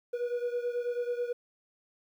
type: beating tone pair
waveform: triangle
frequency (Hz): 481.7 / 490.9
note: B4 / B4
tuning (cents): -43 / -10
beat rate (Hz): 9.2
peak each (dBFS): -29 / -33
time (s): 0.13-1.33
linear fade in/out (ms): 10
effects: tanh soft clip ceiling -21 dBFS + 11-bit